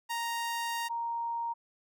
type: tone pair in turn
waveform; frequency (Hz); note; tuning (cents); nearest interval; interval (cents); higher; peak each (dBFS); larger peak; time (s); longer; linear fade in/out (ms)
sawtooth / sine; 932.3 / 932.3; A#5 / A#5; 0 / 0; unison; 0; neither; -28 / -31; first; 0.09-0.89 / 0.89-1.54; first; 20
effects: none